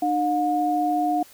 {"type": "tone pair together", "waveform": "sine", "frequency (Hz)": [302.3, 719], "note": ["D#4", "F#5"], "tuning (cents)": [-50, -50], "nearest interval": "octave + minor third", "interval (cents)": 1500, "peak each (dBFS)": [-24, -21], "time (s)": [0.02, 1.23], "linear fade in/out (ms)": 5, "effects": ["white hiss -50 dBFS RMS until 1.33 s"]}